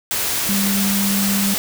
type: tone in noise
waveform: sine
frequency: 198.4 Hz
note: G3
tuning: 21 cents sharp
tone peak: -18 dBFS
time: 0.49-1.54 s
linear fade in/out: 0 ms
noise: white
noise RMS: -21 dBFS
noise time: 0.11-1.58 s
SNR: 0 dB
effects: none